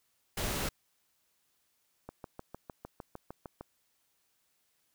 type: noise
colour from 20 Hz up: pink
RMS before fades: -34 dBFS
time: 0.37-0.69 s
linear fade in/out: 5 ms
type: click train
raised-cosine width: 1 ms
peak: -28 dBFS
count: 11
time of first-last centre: 2.09-3.61 s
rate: 6.58 Hz
effects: white hiss -75 dBFS RMS until 4.94 s